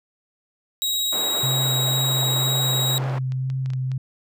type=tone; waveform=sawtooth; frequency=3821 Hz; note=A#7; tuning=42 cents sharp; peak=-18 dBFS; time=0.82-2.98 s; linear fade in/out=0 ms
type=band-pass noise; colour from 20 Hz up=white; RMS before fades=-33 dBFS; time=1.12-3.19 s; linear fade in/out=10 ms; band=280 to 910 Hz; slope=12 dB/octave
type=tone with vibrato; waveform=sine; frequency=130.81 Hz; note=C3; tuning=in tune; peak=-22 dBFS; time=1.43-3.98 s; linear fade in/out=5 ms; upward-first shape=sine; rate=2 Hz; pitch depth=17 cents each way
type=clicks; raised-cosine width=0.2 ms; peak=-25 dBFS; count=10; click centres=2.773 / 2.903 / 3.04 / 3.097 / 3.321 / 3.501 / 3.66 / 3.703 / 3.735 / 3.917 s
effects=none